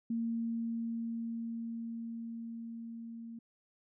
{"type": "tone with level ramp", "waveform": "sine", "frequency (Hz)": 230, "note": "A#3", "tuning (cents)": -23, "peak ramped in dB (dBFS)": [-31, -43], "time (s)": [0.1, 3.39], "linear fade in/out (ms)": 5, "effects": []}